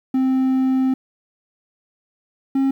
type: tone pair in turn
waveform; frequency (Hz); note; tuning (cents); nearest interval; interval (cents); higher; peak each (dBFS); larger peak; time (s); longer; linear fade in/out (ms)
triangle; 261.6 / 269.7; C4 / C#4; 0 / -47; minor second; 53; second; -13; neither; 0.14-0.94 / 2.55-2.71; first; 5
effects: 9-bit